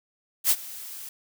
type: noise with ADSR envelope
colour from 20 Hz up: blue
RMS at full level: -18 dBFS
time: 0.44-1.09 s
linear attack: 65 ms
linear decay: 48 ms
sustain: -21 dB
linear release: 4 ms
effects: none